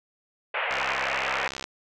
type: band-pass noise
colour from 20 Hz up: white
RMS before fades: -28 dBFS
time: 0.54-1.48 s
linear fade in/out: 5 ms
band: 470 to 2700 Hz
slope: 48 dB/octave
type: click train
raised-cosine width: 0.2 ms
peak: -15 dBFS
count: 63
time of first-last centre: 0.71-1.641 s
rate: 66.6 Hz
effects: none